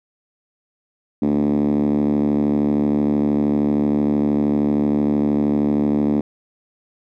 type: tone with band-pass filter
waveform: 5% pulse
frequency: 73 Hz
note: D2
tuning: 10 cents flat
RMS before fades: -18 dBFS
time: 1.22-6.21 s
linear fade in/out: 5 ms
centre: 250 Hz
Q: 4.9
effects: none